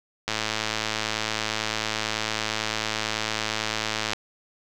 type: click train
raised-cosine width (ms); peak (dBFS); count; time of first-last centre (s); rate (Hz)
0.2; -8; 421; 0.28-4.133; 109
effects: none